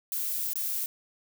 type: noise with dropouts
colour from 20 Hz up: violet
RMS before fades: -31 dBFS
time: 0.12-0.86 s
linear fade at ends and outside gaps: 1 ms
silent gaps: 0.534-0.556 s
effects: none